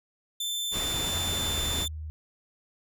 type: tone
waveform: sawtooth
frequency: 3543 Hz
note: A7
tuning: 11 cents sharp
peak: -26 dBFS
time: 0.4-1.88 s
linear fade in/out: 5 ms
type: low-pass noise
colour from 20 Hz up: pink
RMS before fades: -34 dBFS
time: 0.71-1.87 s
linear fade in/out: 50 ms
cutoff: 9000 Hz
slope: 24 dB/octave
type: tone with pitch glide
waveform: sine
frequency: 87 to 77.51 Hz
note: F2 to D#2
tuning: -6 to -6 cents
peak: -34 dBFS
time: 1.1-2.1 s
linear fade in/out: 0 ms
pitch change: -200 cents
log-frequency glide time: 1.37-1.6 s
effects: none